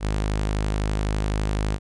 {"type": "tone", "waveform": "sawtooth", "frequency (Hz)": 51.91, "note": "G#1", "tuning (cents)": 0, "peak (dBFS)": -18, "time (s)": [0, 1.79], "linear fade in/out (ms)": 50, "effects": ["resampled to 22050 Hz"]}